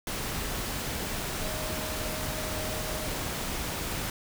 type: tone in noise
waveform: sine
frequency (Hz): 622.3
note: D#5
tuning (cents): 0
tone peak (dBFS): -39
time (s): 1.41-3.07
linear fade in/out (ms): 2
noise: pink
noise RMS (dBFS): -33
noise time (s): 0.07-4.1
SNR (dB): -9
effects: none